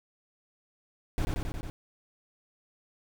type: noise with echo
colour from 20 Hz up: brown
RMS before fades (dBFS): -28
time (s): 1.18-1.25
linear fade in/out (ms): 0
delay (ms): 90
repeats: 5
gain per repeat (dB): -2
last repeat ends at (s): 1.7
effects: none